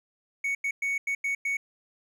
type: tone bursts at uneven times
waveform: triangle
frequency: 2226 Hz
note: C#7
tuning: 7 cents sharp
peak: -24 dBFS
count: 6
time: 0.44-0.55 / 0.64-0.71 / 0.82-0.98 / 1.07-1.15 / 1.24-1.35 / 1.45-1.57 s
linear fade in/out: 5 ms
effects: none